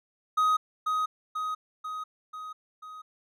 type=tone with echo; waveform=triangle; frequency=1256 Hz; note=D#6; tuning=16 cents sharp; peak=-19 dBFS; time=0.37-0.57 s; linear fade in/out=10 ms; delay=490 ms; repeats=5; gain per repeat=-4 dB; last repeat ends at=3.02 s; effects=none